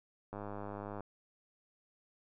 click train, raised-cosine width 1 ms, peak -29 dBFS, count 70, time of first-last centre 0.33-1.006 s, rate 102 Hz, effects none

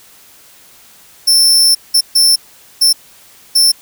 sawtooth tone bursts at uneven times, 5360 Hz, E8, 28 cents sharp, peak -4 dBFS, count 5, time 1.27-1.75 / 1.94-2.01 / 2.15-2.36 / 2.81-2.93 / 3.55-3.72 s, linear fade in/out 10 ms, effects white hiss -43 dBFS RMS until 3.81 s

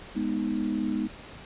sine chord, G# minor, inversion none, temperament equal, 207.7 / 246.9 / 311.1 Hz, G#3 / B3 / D#4, 0 / 0 / 0 cents, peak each -30 dBFS, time 0.15-1.08 s, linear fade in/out 20 ms, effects pink hiss -45 dBFS RMS until 1.45 s + resampled to 8000 Hz

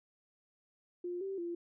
sine tone with pitch steps, 353.3 / 388 / 343.7 Hz, F4 / G4 / F4, +20 / -18 / -28 cents, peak -36 dBFS, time 1.04-1.55 s, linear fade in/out 5 ms, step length 170 ms, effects none

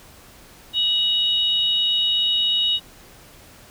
sine tone pair together, 2927 / 3770 Hz, F#7 / A#7, -19 / +19 cents, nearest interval major third, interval 438 cents, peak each -20 / -20 dBFS, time 0.73-2.8 s, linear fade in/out 50 ms, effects pink hiss -47 dBFS RMS until 3.7 s

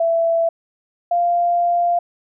sine tone pair in turn, 666 / 695.6 Hz, E5 / F5, +18 / -7 cents, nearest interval minor second, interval 75 cents, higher second, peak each -14 dBFS, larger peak neither, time 0-0.49 / 1.11-1.99 s, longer second, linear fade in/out 5 ms, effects none

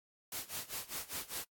white noise with tremolo, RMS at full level -39 dBFS, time 0.32-1.44 s, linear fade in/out 2 ms, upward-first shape sine, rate 5 Hz, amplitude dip 90%, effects noise-tail reverb RT60 0.1 s tail -25 dB re dry + AAC 64 kbps

